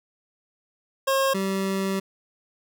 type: tone pair in turn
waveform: 25% pulse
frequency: 539 / 193.34 Hz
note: C#5 / G3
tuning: -49 / -24 cents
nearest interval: octave + tritone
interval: 1775 cents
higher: first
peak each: -16 / -20 dBFS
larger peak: first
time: 1.07-1.34 / 1.34-2 s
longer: second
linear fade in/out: 10 ms
effects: none